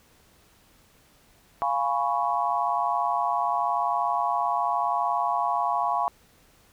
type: chord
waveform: sine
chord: C# dominant seventh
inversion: first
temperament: equal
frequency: 698.5 / 830.6 / 987.8 / 1108.7 Hz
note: E#5 / G#5 / B5 / C#6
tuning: 0 / 0 / 0 / 0 cents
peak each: -28 dBFS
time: 1.62-6.08 s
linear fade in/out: 0 ms
effects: pink hiss -59 dBFS RMS until 6.72 s